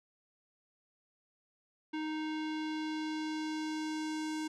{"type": "tone with low-pass filter sweep", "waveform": "square", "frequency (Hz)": 310.7, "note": "D#4", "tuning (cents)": -2, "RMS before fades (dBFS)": -37, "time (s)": [1.93, 4.48], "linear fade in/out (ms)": 10, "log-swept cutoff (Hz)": [3000, 7600], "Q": 1.3, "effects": []}